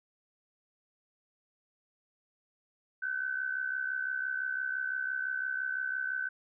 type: tone with amplitude modulation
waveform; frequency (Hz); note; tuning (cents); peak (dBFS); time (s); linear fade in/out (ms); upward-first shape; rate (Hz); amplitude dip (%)
sine; 1522; F#6; +48; -28; 3.02-6.29; 10; sine; 65.9; 70
effects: none